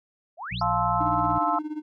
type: exponential sweep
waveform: sine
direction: up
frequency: 587.3 to 5920 Hz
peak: -32 dBFS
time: 0.37-0.63 s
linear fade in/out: 50 ms
type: harmonic tone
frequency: 60 Hz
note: B1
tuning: 49 cents flat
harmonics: 1 / 2 / 3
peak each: -37 / -32 / -35 dBFS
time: 0.51-1.39 s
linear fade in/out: 10 ms
type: chord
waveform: sine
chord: F major seventh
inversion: none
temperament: just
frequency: 698.5 / 873.1 / 1047.7 / 1309.6 Hz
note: F5 / A5 / C6 / E6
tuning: 0 / -14 / +2 / -12 cents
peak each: -27 dBFS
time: 0.61-1.59 s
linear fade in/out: 5 ms
type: tone with tremolo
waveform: triangle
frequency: 304.8 Hz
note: D#4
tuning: 36 cents flat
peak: -25 dBFS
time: 1-1.82 s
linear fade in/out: 10 ms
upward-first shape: sine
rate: 17 Hz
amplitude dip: 80%
effects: none